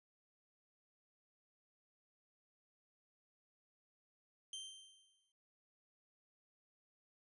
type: tone with exponential decay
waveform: sawtooth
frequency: 3136 Hz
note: G7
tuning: in tune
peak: -40 dBFS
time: 4.53-5.32 s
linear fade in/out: 2 ms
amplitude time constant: 170 ms
effects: noise-tail reverb RT60 0.9 s tail -17 dB re dry + resampled to 24000 Hz